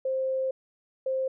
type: tone pair in turn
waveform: sine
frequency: 526 / 526 Hz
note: C5 / C5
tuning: +9 / +9 cents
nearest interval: unison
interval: 0 cents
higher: neither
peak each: -25 dBFS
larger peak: neither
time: 0.05-0.51 / 1.06-1.28 s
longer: first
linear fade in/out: 5 ms
effects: none